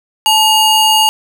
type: ring-modulated tone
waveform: square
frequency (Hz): 1864.7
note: A#6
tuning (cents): 0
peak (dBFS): -5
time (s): 0.26-1.09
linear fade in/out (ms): 0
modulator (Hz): 986
effects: none